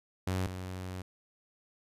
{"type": "tone pair in turn", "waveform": "sawtooth", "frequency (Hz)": [93, 92.36], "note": ["F#2", "F#2"], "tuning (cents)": [9, -3], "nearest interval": "unison", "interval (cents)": 12, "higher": "first", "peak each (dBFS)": [-26, -34], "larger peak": "first", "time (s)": [[0.27, 0.47], [0.47, 1.02]], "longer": "second", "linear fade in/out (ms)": 5, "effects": ["resampled to 32000 Hz"]}